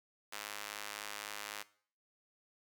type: tone with high-pass filter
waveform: sawtooth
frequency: 103.83 Hz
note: G#2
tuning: in tune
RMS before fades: -45 dBFS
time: 0.32-1.63 s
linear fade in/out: 10 ms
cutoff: 1200 Hz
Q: 0.58
effects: noise-tail reverb RT60 0.5 s tail -19 dB re dry